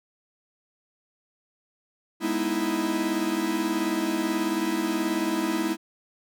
45% pulse chord, E major seventh, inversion first, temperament equal, 207.7 / 246.9 / 311.1 / 329.6 Hz, G#3 / B3 / D#4 / E4, 0 / 0 / 0 / 0 cents, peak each -32 / -33 / -30 / -27 dBFS, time 2.2-5.77 s, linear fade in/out 50 ms, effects none

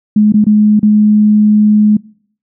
sine tone with dropouts, 211.1 Hz, G#3, 29 cents sharp, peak -4 dBFS, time 0.16-1.97 s, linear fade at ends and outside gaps 5 ms, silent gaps 0.323-0.34 / 0.443-0.466 / 0.795-0.829 s, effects noise-tail reverb RT60 0.6 s tail -24 dB re dry

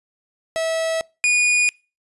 45% pulse tone pair in turn, 650 / 2454 Hz, E5 / D#7, -24 / -25 cents, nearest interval octave + major seventh, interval 2299 cents, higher second, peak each -20 / -14 dBFS, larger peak second, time 0.56-1.01 / 1.24-1.69 s, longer neither, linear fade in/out 0 ms, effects noise-tail reverb RT60 0.3 s tail -25 dB re dry + resampled to 24000 Hz

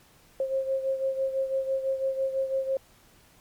sine beating tone pair, 533 / 539 Hz, C5 / C#5, +32 / -49 cents, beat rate 6 Hz, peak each -26 / -32 dBFS, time 0.4-2.77 s, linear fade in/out 2 ms, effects pink hiss -58 dBFS RMS until 3.4 s + MP3 96 kbps

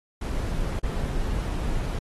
brown noise with dropouts, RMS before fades -27 dBFS, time 0.21-1.99 s, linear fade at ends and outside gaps 5 ms, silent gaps 0.793-0.831 s, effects AAC 32 kbps

